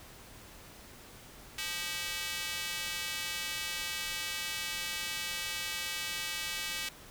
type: tone with high-pass filter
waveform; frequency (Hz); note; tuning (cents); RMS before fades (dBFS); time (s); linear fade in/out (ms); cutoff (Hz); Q
square; 174.61; F3; 0; -37; 1.58-6.89; 5; 2500; 1.2
effects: pink hiss -52 dBFS RMS until 7.1 s